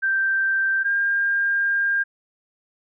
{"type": "tone pair in turn", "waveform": "sine", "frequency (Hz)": [1568, 1604.7], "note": ["G6", "G6"], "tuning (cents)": [0, 40], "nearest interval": "unison", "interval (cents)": 40, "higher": "second", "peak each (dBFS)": [-18, -18], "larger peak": "neither", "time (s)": [[0.02, 0.84], [0.84, 2.04]], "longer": "second", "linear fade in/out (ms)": 20, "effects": []}